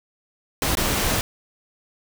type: noise with dropouts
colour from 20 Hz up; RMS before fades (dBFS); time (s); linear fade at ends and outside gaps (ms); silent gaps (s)
pink; -22; 0.62-1.21; 1; 0.752-0.771
effects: none